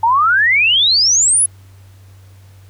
sine exponential sweep, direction up, 875 to 10780 Hz, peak -9 dBFS, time 0.03-1.46 s, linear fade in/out 5 ms, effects added 96 Hz sine -39 dBFS peak until 2.69 s + pink hiss -52 dBFS RMS until 2.69 s

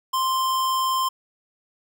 square tone, 1046.5 Hz, C6, in tune, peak -21 dBFS, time 0.13-1.09 s, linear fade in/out 10 ms, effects none

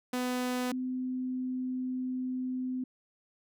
sawtooth / sine tone pair in turn, 250 / 255.3 Hz, B3 / C4, +21 / -42 cents, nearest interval unison, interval 37 cents, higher second, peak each -26 / -31 dBFS, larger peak first, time 0.13-0.72 / 0.72-2.84 s, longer second, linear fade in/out 5 ms, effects none

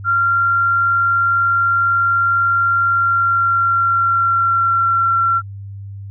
sine tone with pitch glide, 1381 to 1361.2 Hz, F6 to F6, -20 to -45 cents, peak -12 dBFS, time 0.04-5.42 s, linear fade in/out 50 ms, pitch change -25 cents, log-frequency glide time 2.81-5.03 s, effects added 99 Hz sine -28 dBFS peak until 6.1 s

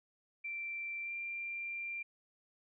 sine tone with pitch glide, 2349 to 2374 Hz, D7 to D7, 0 to +18 cents, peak -38 dBFS, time 0.44-2.03 s, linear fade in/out 10 ms, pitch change +18 cents, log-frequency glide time 1.02-1.12 s, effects none

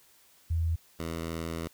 sine / 10% pulse tone pair in turn, 82.41 / 82.41 Hz, E2 / E2, 0 / 0 cents, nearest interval unison, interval 0 cents, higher neither, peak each -25 dBFS, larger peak neither, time 0.5-0.76 / 0.99-1.68 s, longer second, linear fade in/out 10 ms, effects white hiss -61 dBFS RMS until 1.73 s

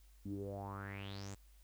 sawtooth tone with low-pass filter sweep, 99 Hz, G2, 18 cents sharp, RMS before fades -45 dBFS, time 0.25-1.35 s, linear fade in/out 10 ms, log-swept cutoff 240 to 7900 Hz, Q 6.9, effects added 50 Hz sine -60 dBFS peak until 1.63 s + white hiss -72 dBFS RMS until 1.63 s

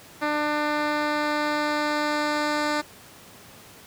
10% pulse tone with low-pass filter sweep, 298.5 Hz, D4, 28 cents sharp, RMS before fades -25 dBFS, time 0.21-2.82 s, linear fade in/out 20 ms, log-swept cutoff 3000 to 6200 Hz, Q 0.86, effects pink hiss -47 dBFS RMS until 3.86 s + high-pass 100 Hz 12 dB/octave

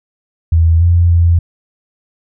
sine tone with pitch steps, 82.3 / 86.2 / 85.1 Hz, E2 / F2 / F2, -2 / -22 / -44 cents, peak -6 dBFS, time 0.52-1.39 s, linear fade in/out 5 ms, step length 290 ms, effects none

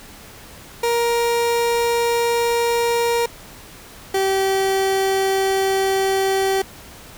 30% pulse tone pair in turn, 470.2 / 386.2 Hz, A#4 / G4, +15 / -26 cents, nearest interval minor third, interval 341 cents, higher first, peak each -14 dBFS, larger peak neither, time 0.83-3.26 / 4.14-6.62 s, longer second, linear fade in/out 5 ms, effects pink hiss -41 dBFS RMS until 7.17 s

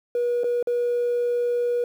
triangle tone with dropouts, 482.5 Hz, B4, 40 cents flat, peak -17 dBFS, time 0.15-1.84 s, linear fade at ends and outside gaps 2 ms, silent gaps 0.435-0.442 / 0.627-0.672 s, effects tanh soft clip ceiling -17 dBFS + 9-bit

